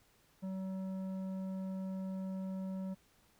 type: tone with tanh clipping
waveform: sine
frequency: 189.6 Hz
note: F#3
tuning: 43 cents sharp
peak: -39 dBFS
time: 0.42-2.95 s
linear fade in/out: 20 ms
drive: 10 dB
effects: pink hiss -69 dBFS RMS until 3.39 s